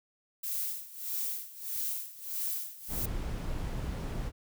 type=noise with tremolo; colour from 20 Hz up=violet; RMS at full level=-33 dBFS; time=0.43-3.06 s; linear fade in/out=10 ms; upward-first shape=sine; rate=1.6 Hz; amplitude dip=85%
type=noise; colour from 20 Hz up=brown; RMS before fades=-35 dBFS; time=2.88-4.32 s; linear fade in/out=50 ms
effects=none